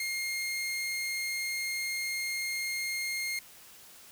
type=tone; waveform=sawtooth; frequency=2132 Hz; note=C7; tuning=32 cents sharp; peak=-28 dBFS; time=0-3.39 s; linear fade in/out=2 ms; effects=white hiss -53 dBFS RMS until 4.11 s